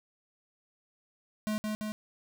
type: tone with echo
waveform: square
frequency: 213.8 Hz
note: A3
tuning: 49 cents flat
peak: -30 dBFS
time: 1.47-1.58 s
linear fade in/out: 0 ms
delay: 170 ms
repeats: 2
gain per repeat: -2 dB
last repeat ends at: 1.92 s
effects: none